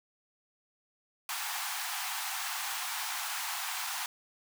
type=high-pass noise; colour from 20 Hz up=pink; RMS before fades=-36 dBFS; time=1.29-4.06 s; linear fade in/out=2 ms; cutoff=730 Hz; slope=96 dB/octave; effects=none